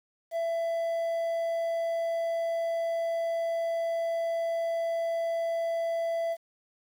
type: tone with quantisation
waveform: triangle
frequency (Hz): 667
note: E5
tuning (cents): +20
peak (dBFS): -25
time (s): 0.31-6.37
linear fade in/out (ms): 50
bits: 9
effects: none